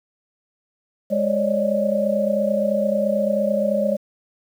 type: tone cluster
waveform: sine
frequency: 207.3 / 547 / 576 / 610 Hz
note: G#3 / C#5 / D5 / D#5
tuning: -3 / -23 / -34 / -34 cents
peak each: -23 / -23 / -22 / -25 dBFS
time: 1.1-3.97 s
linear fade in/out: 20 ms
effects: 8-bit